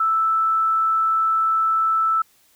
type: tone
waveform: sine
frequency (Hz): 1318.5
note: E6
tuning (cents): 0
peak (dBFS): -16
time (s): 0-2.22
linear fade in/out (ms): 5
effects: white hiss -58 dBFS RMS until 2.55 s